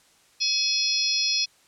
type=harmonic tone with a mistuned harmonic; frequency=850 Hz; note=G#5; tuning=40 cents sharp; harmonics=3 / 4 / 5 / 6 / 7; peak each=-30 / -30 / -27 / -25 / -29 dBFS; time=0.4-1.46 s; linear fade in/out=20 ms; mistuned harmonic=7; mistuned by=-92 cents; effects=white hiss -59 dBFS RMS until 1.67 s + low-pass 9000 Hz 12 dB/octave